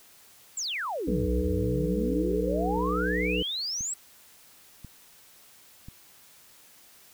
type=exponential two-way sweep; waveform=sine; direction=down then up; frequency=8010 to 59.1 to 8010 Hz; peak=-29 dBFS; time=0.57-3.94 s; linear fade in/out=5 ms; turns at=1.31 s
type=harmonic tone; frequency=61 Hz; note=B1; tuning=21 cents flat; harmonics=1 / 3 / 5 / 7 / 8; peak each=-32 / -32 / -32 / -32 / -32 dBFS; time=1.07-3.43 s; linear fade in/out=10 ms
type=click train; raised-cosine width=5 ms; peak=-30 dBFS; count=4; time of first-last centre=2.77-5.885 s; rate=0.963 Hz
effects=white hiss -55 dBFS RMS until 7.13 s